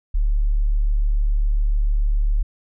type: tone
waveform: sine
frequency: 36.46 Hz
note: D1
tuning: 12 cents flat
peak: -15 dBFS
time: 0.14-2.43 s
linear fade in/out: 10 ms
effects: none